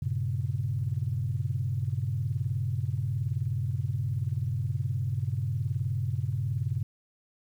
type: tone cluster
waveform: sine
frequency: 97 / 117.9 / 136.7 Hz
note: G2 / A#2 / C#3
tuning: -18 / +20 / -24 cents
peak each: -31 dBFS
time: 0.02-6.83 s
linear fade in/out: 5 ms
effects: tanh soft clip ceiling -17 dBFS + 10-bit